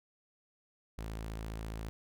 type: tone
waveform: sawtooth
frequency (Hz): 54.7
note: A1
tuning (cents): -9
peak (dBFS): -35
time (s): 0.98-1.89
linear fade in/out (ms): 0
effects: none